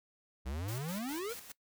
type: exponential sweep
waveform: square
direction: up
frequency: 60 to 493.9 Hz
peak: -37 dBFS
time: 0.45-1.34 s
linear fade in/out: 20 ms
type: noise with tremolo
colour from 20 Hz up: white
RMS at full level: -46 dBFS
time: 0.68-1.52 s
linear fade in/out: 5 ms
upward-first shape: square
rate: 4.9 Hz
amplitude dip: 55%
effects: noise-tail reverb RT60 0.1 s tail -20 dB re dry